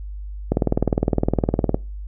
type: click train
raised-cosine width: 2 ms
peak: -4 dBFS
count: 25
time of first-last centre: 0.52-1.744 s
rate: 19.6 Hz
effects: noise-tail reverb RT60 0.3 s tail -23 dB re dry + added 50 Hz sine -29 dBFS peak until 2.07 s